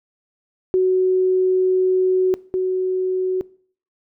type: tone pair in turn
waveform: sine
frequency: 371.8 / 371.8 Hz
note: F#4 / F#4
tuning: +8 / +8 cents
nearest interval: unison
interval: 0 cents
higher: neither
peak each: -13 / -17 dBFS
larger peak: first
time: 0.74-2.34 / 2.54-3.41 s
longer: first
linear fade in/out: 0 ms
effects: noise-tail reverb RT60 0.5 s tail -22 dB re dry